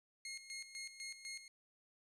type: tone with tremolo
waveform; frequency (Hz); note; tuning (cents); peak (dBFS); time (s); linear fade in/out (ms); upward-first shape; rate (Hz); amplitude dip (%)
15% pulse; 2150; C7; +47; -38; 0.25-1.48; 2; square; 4; 70
effects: low-pass 10000 Hz 12 dB/octave + 13-bit